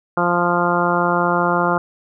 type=harmonic tone; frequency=174.61 Hz; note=F3; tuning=in tune; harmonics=1 / 2 / 3 / 4 / 5 / 6 / 7 / 8; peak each=-23 / -23 / -23 / -23 / -23 / -23 / -23 / -23 dBFS; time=0.17-1.78 s; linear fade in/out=2 ms; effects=none